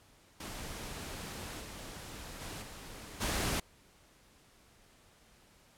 pink noise with level steps, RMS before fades -43 / -46 / -43 / -48 / -33 dBFS, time 0.4-3.6 s, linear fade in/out 5 ms, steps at 1.6 / 2.4 / 2.61 / 3.2 s, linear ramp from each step 20 ms, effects pink hiss -63 dBFS RMS until 5.77 s + low-pass 12000 Hz 12 dB/octave

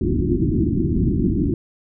white low-pass noise, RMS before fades -19 dBFS, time 0.01-1.54 s, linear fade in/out 2 ms, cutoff 360 Hz, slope 96 dB/octave, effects none

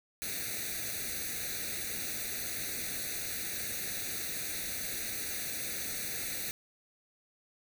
white noise with comb filter, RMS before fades -37 dBFS, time 0.22-6.51 s, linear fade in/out 0 ms, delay 0.48 ms, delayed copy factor +0.95, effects none

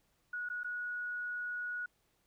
sine tone with dropouts, 1459 Hz, F#6, 25 cents flat, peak -36 dBFS, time 0.33-1.86 s, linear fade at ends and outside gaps 5 ms, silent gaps 0.489-0.499 / 0.634-0.644 s, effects pink hiss -75 dBFS RMS until 2.26 s

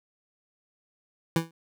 25% pulse tone with exponential decay, 164.81 Hz, E3, in tune, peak -15 dBFS, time 1.36-1.51 s, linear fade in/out 2 ms, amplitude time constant 31 ms, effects none

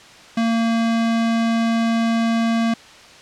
square tone, 228.7 Hz, A#3, 33 cents flat, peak -17 dBFS, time 0.37-2.74 s, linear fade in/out 5 ms, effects white hiss -43 dBFS RMS until 3.21 s + low-pass 5000 Hz 12 dB/octave

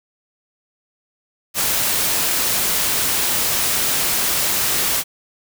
white noise, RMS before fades -19 dBFS, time 1.54-5.04 s, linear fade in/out 50 ms, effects none

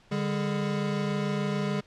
square tone cluster, 148 / 201 / 417.2 Hz, D3 / G3 / G#4, +14 / +44 / +8 cents, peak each -32 / -30 / -35 dBFS, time 0.11-1.81 s, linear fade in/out 10 ms, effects pink hiss -59 dBFS RMS until 1.86 s + low-pass 5000 Hz 12 dB/octave

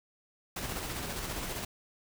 pink noise with tremolo, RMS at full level -36 dBFS, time 0.56-1.65 s, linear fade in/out 5 ms, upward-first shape square, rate 15 Hz, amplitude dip 30%, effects none

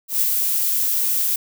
violet noise with ADSR envelope, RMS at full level -17 dBFS, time 0.08-1.36 s, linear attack 130 ms, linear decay 32 ms, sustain -3 dB, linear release 4 ms, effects none

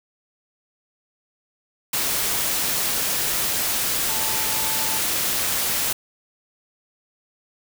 sine tone in noise, 880 Hz, A5, in tune, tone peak -33 dBFS, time 4.09-4.98 s, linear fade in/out 5 ms, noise white, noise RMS -23 dBFS, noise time 1.93-5.93 s, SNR -13 dB, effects none

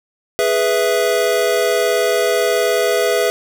square chord, E major, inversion first, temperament equal, 415.3 / 493.9 / 659.3 Hz, G#4 / B4 / E5, 0 / 0 / 0 cents, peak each -19 dBFS, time 0.39-3.3 s, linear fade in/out 0 ms, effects none

